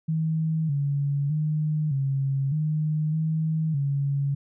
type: tone with pitch steps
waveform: sine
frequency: 159.4 / 141.9 / 153.3 / 136.7 / 153.9 / 158.5 / 140.3 Hz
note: D#3 / C#3 / D#3 / C#3 / D#3 / D#3 / C#3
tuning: +42 / +41 / -25 / -24 / -19 / +32 / +21 cents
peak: -22 dBFS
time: 0.08-4.35 s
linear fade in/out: 10 ms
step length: 610 ms
effects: none